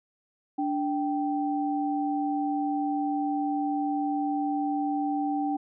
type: tone pair together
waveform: sine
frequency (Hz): 292.2 / 780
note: D4 / G5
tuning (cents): -9 / -9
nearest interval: octave + perfect fourth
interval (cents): 1700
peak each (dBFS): -27 / -29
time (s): 0.58-5.57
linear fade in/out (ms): 10
effects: none